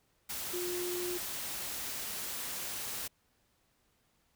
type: tone in noise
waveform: sine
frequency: 355.7 Hz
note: F4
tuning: 32 cents sharp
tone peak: -35 dBFS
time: 0.53-1.18 s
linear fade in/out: 10 ms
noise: white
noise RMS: -39 dBFS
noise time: 0.29-3.08 s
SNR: +1 dB
effects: pink hiss -73 dBFS RMS until 4.35 s